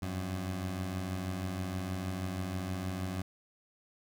20% pulse beating tone pair, 87.31 / 93.61 Hz, F2 / F#2, 0 / +21 cents, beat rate 6.3 Hz, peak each -38 / -30 dBFS, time 0.02-3.22 s, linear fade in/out 5 ms, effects none

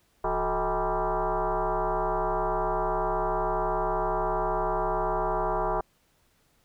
sine tone with frequency modulation, 167.3 Hz, E3, 26 cents sharp, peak -24 dBFS, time 0.24-5.81 s, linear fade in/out 5 ms, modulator 201 Hz, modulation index 5.1, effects pink hiss -67 dBFS RMS until 6.64 s

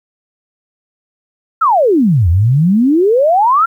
sine exponential two-way sweep, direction down then up, 1396.9 to 80.3 to 1396.9 Hz, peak -7 dBFS, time 1.61-3.66 s, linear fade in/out 10 ms, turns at 2.29 s, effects 8-bit

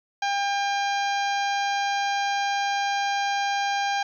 harmonic tone, 801 Hz, G5, 37 cents sharp, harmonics 1 / 2 / 3 / 4 / 5 / 6 / 7 / 8, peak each -24 / -30 / -34 / -36 / -38 / -40 / -41 / -42 dBFS, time 0.22-4.03 s, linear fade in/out 5 ms, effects 10-bit

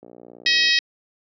click train, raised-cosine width 2 ms, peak -26 dBFS, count 40, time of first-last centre 0.03-0.688 s, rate 59.3 Hz
harmonic tone, 637 Hz, D#5, 41 cents sharp, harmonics 3 / 4 / 5 / 6 / 7 / 8 / 9, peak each -21 / -23 / -25 / -22 / -25 / -22 / -33 dBFS, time 0.46-0.79 s, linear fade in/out 2 ms
effects high-pass 300 Hz 12 dB/octave

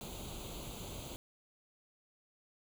pink noise with comb filter, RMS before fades -45 dBFS, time 0.01-1.16 s, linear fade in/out 0 ms, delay 0.28 ms, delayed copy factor +0.8, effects none

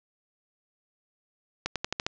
accelerating click train, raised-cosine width 0.2 ms, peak -11 dBFS, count 6, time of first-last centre 1.66-2.065 s, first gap 97 ms, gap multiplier 0.91, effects resampled to 16000 Hz + 8-bit

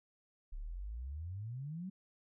sine exponential sweep, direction up, 32.7 to 196 Hz, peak -40 dBFS, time 0.52-1.9 s, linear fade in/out 10 ms, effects none

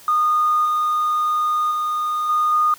triangle tone with level steps, 1227 Hz, D#6, 25 cents flat, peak -11 / -14 / -17 / -12 / -10 dBFS, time 0.08-2.74 s, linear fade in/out 2 ms, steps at 0.65 / 1.71 / 2.29 / 2.52 s, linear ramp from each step 5 ms, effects tanh soft clip ceiling -12 dBFS + white hiss -45 dBFS RMS until 2.78 s

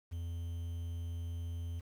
triangle tone with quantisation, 84.6 Hz, E2, 45 cents sharp, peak -35 dBFS, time 0.11-1.81 s, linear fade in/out 20 ms, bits 10, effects none

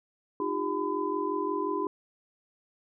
sine tone cluster, 308.6 / 354.2 / 399.9 / 1009 Hz, D#4 / F4 / G4 / B5, -14 / +24 / +35 / +37 cents, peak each -34 / -34 / -32 / -32 dBFS, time 0.4-1.87 s, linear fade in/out 2 ms, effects none

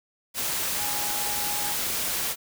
sine tone in noise, 828 Hz, G#5, 5 cents flat, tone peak -35 dBFS, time 0.76-1.76 s, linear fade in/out 50 ms, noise white, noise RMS -28 dBFS, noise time 0.34-2.36 s, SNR -10 dB, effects none

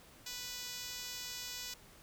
5% pulse tone with band-pass filter, 493.6 Hz, B4, 1 cent flat, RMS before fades -44 dBFS, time 0.26-1.74 s, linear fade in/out 5 ms, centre 8500 Hz, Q 0.58, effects pink hiss -59 dBFS RMS until 2.02 s

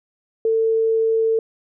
sine tone, 447.9 Hz, A4, 31 cents sharp, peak -15 dBFS, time 0.45-1.39 s, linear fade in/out 2 ms, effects none

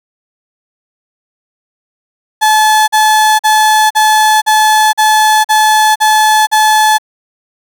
35% pulse tone bursts, 862 Hz, A5, 36 cents flat, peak -4 dBFS, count 9, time 2.41-6.984 s, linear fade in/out 20 ms, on 470 ms, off 43 ms, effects none

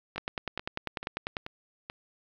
two click trains, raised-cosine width 0.3 ms, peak -15 / -21 dBFS, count 13 / 5, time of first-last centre 0.18-1.368 / 0.16-1.899 s, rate 10.1 / 2.3 Hz, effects low-pass 5000 Hz 12 dB/octave + 9-bit

